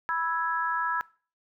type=chord; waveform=sine; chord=E major; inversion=second; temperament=equal with one note detuned; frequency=984.9 / 1318.5 / 1661.2 Hz; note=B5 / E6 / G#6; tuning=-5 / 0 / 0 cents; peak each=-30 dBFS; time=0.09-1.01 s; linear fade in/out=0 ms; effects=noise-tail reverb RT60 0.4 s tail -21 dB re dry